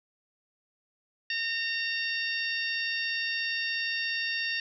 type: harmonic tone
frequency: 917 Hz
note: A#5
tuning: 29 cents flat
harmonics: 2 / 3 / 4 / 5 / 6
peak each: -32 / -33 / -38 / -38 / -39 dBFS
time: 1.3-4.6 s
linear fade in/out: 2 ms
effects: none

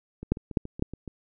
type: two click trains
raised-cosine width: 3 ms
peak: -24 / -9 dBFS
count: 7 / 3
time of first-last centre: 0.23-1.077 / 0.32-0.824 s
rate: 7.08 / 3.97 Hz
effects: none

